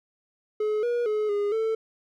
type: tone with pitch steps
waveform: triangle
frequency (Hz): 426.2 / 479.4 / 425.9 / 409.5 / 444.4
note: G#4 / A#4 / G#4 / G#4 / A4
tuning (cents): +45 / +48 / +44 / -24 / +17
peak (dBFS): -21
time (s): 0.6-1.75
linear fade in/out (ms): 5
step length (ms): 230
effects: none